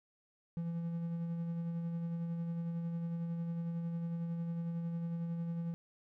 triangle tone with tremolo, 168.4 Hz, E3, 37 cents sharp, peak -32 dBFS, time 0.57-5.74 s, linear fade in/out 0 ms, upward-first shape sine, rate 11 Hz, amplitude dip 30%, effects none

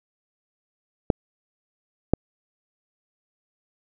clicks, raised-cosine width 2 ms, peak -3 dBFS, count 2, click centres 1.102 / 2.136 s, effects none

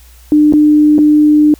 sine tone with dropouts, 300.3 Hz, D4, 39 cents sharp, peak -4 dBFS, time 0.32-1.54 s, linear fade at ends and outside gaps 1 ms, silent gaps 0.525-0.536 / 0.982-0.988 s, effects added 60 Hz sine -38 dBFS peak until 1.59 s + white hiss -45 dBFS RMS until 1.59 s

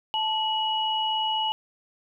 sine tone pair together, 876.1 / 2919 Hz, A5 / F#7, -8 / -24 cents, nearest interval octave + major sixth, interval 2084 cents, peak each -26 dBFS, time 0.14-1.52 s, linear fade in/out 0 ms, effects 10-bit

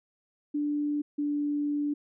sine tone pair in turn, 293.7 / 292 Hz, D4 / D4, 0 / -10 cents, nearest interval unison, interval 10 cents, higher first, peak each -26 dBFS, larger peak neither, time 0.54-1.02 / 1.18-1.94 s, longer second, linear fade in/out 10 ms, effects none

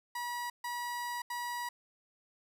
30% pulse tone bursts at uneven times, 966 Hz, B5, 39 cents flat, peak -33 dBFS, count 3, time 0.15-0.5 / 0.64-1.22 / 1.3-1.69 s, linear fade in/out 5 ms, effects none

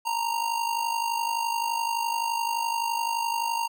square tone with amplitude modulation, 927 Hz, A#5, 10 cents flat, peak -23 dBFS, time 0.05-3.68 s, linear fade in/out 20 ms, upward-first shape sine, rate 51.7 Hz, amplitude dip 65%, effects none

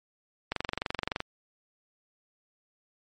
click train, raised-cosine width 0.3 ms, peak -13 dBFS, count 17, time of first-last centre 0.52-1.204 s, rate 23.4 Hz, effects MP3 48 kbps

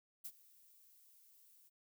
violet noise with ADSR envelope, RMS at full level -45 dBFS, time 0.24-1.7 s, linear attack 15 ms, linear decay 56 ms, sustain -21 dB, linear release 26 ms, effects none

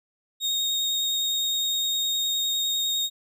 35% pulse tone with vibrato, 3721 Hz, A#7, 4 cents flat, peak -22 dBFS, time 0.4-3.1 s, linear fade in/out 50 ms, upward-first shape sine, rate 9.8 Hz, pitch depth 12 cents each way, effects none

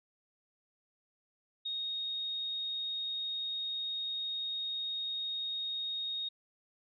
sine tone, 3729 Hz, A#7, in tune, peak -34 dBFS, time 1.65-6.29 s, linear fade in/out 10 ms, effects none

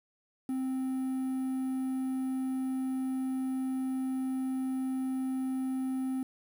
triangle tone with quantisation, 261.6 Hz, C4, in tune, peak -28 dBFS, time 0.49-6.23 s, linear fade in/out 2 ms, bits 9, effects none

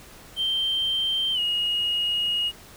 triangle tone with pitch glide, 3136 to 2876 Hz, G7 to F#7, 0 to -50 cents, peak -19 dBFS, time 0.36-2.52 s, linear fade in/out 50 ms, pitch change -150 cents, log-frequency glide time 1.33-1.4 s, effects tanh soft clip ceiling -19 dBFS + pink hiss -47 dBFS RMS until 2.76 s

